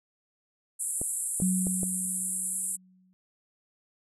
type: band-pass noise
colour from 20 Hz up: white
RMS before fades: -32 dBFS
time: 0.79-2.77 s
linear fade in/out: 20 ms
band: 7700 to 11000 Hz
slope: 96 dB/octave
type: clicks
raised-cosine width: 2 ms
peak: -22 dBFS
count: 4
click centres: 1.015 / 1.401 / 1.669 / 1.832 s
type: tone with exponential decay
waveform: sine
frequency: 185 Hz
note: F#3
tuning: in tune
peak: -22 dBFS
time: 1.42-3.13 s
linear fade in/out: 0 ms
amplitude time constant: 370 ms
effects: none